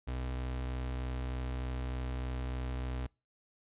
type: tone with vibrato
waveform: 35% pulse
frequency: 63.3 Hz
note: B1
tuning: 43 cents sharp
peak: -33 dBFS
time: 0.07-3.07 s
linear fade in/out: 10 ms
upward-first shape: triangle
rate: 13 Hz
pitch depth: 8 cents each way
effects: noise-tail reverb RT60 0.3 s tail -26 dB re dry + resampled to 8000 Hz